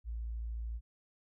sine tone, 56.8 Hz, A#1, 44 cents flat, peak -36 dBFS, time 0.04-0.81 s, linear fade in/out 50 ms, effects none

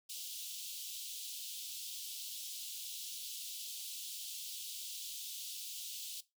pink high-pass noise, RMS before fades -45 dBFS, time 0.09-6.21 s, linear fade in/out 10 ms, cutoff 3000 Hz, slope 48 dB/octave, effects noise-tail reverb RT60 0.2 s tail -17 dB re dry

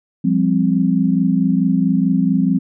sine chord, F suspended second, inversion none, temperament equal with one note detuned, 174.61 / 199.19 / 261.6 Hz, F3 / G3 / C4, 0 / +28 / 0 cents, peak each -17 dBFS, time 0.24-2.59 s, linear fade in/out 10 ms, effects none

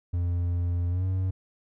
triangle tone with pitch glide, 87.31 to 93.58 Hz, F2 to F#2, 0 to +20 cents, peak -22 dBFS, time 0.13-1.31 s, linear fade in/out 10 ms, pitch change +120 cents, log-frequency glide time 0.89-1.05 s, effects none

